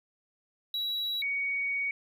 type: tone pair in turn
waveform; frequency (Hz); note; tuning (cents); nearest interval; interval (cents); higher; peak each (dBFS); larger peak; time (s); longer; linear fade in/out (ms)
triangle / sine; 3896 / 2241; B7 / C#7; -24 / +18; minor seventh; 958; first; -28; neither; 0.74-1.22 / 1.22-1.91; second; 2
effects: none